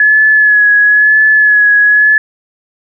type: tone with vibrato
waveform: sine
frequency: 1700 Hz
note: G#6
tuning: 40 cents sharp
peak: -4 dBFS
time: 0-2.18 s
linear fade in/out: 2 ms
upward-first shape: sine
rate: 1 Hz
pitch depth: 30 cents each way
effects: none